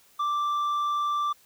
sine tone with tanh clipping, 1174.7 Hz, D6, in tune, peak -25 dBFS, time 0.19-1.33 s, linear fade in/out 10 ms, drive 5 dB, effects white hiss -59 dBFS RMS until 1.45 s

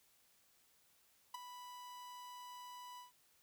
45% pulse tone with ADSR envelope, 987.8 Hz, B5, in tune, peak -40 dBFS, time 1.34-3.12 s, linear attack 6 ms, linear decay 14 ms, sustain -10 dB, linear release 140 ms, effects white hiss -72 dBFS RMS until 3.42 s

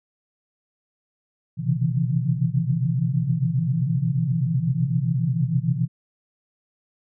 sine tone cluster, 122 / 130 / 137 / 161.8 / 168.6 Hz, B2 / C3 / C#3 / E3 / E3, -21 / -11 / -20 / -32 / +39 cents, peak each -26 dBFS, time 1.57-5.88 s, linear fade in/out 50 ms, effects none

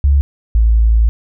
sine tone pair in turn, 70.1 / 55.64 Hz, C#2 / A1, +20 / +20 cents, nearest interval major third, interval 400 cents, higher first, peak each -7 dBFS, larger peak neither, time 0.04-0.21 / 0.55-1.09 s, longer second, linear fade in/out 0 ms, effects none

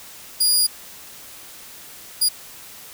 20% pulse tone bursts at uneven times, 4859 Hz, D#8, 42 cents flat, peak -9 dBFS, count 2, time 0.4-0.67 / 2.21-2.29 s, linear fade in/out 10 ms, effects white hiss -41 dBFS RMS until 2.93 s

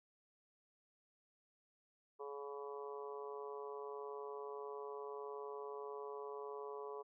harmonic tone, 141.6 Hz, C#3, 37 cents sharp, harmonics 3 / 4 / 5 / 6 / 7 / 8, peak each -46 / -56 / -57 / -59 / -52 / -55 dBFS, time 2.19-7.03 s, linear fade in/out 20 ms, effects none

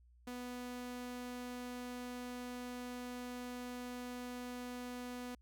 sawtooth tone, 246.9 Hz, B3, in tune, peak -39 dBFS, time 0.27-5.35 s, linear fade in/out 5 ms, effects added 60 Hz sine -62 dBFS peak until 5.41 s

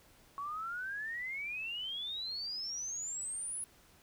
sine exponential sweep, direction up, 1108.7 to 10548 Hz, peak -37 dBFS, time 0.38-3.64 s, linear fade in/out 0 ms, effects pink hiss -63 dBFS RMS until 4.02 s

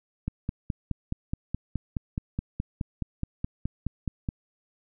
click train, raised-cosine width 5 ms, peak -16 dBFS, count 20, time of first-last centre 0.28-4.288 s, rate 4.74 Hz, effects none

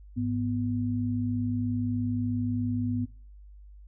sine tone pair together, 103.73 / 246.9 Hz, G#2 / B3, -2 / 0 cents, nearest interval octave + minor third, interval 1502 cents, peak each -30 / -28 dBFS, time 0.16-3.06 s, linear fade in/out 20 ms, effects noise-tail reverb RT60 0.4 s tail -21 dB re dry + added 50 Hz sine -46 dBFS peak until 3.87 s

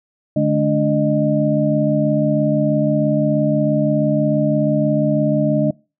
sine tone cluster, 148.1 / 214.2 / 291 / 613 Hz, D3 / A3 / D4 / D#5, +15 / -46 / -16 / -26 cents, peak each -19 dBFS, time 0.36-5.71 s, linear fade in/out 5 ms, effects noise-tail reverb RT60 0.3 s tail -24 dB re dry

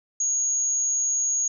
sine tone, 6645 Hz, G#8, in tune, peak -21 dBFS, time 0.2-1.48 s, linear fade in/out 5 ms, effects none

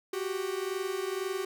45% pulse tone pair together, 370 / 392 Hz, F#4 / G4, 0 / 0 cents, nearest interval minor second, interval 100 cents, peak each -34 / -34 dBFS, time 0.13-1.45 s, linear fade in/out 5 ms, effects none

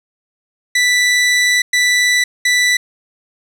sawtooth tone bursts at uneven times, 1975.5 Hz, B6, in tune, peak -7 dBFS, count 3, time 0.75-1.62 / 1.73-2.24 / 2.45-2.77 s, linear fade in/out 5 ms, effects low-pass 9000 Hz 12 dB/octave + 8-bit

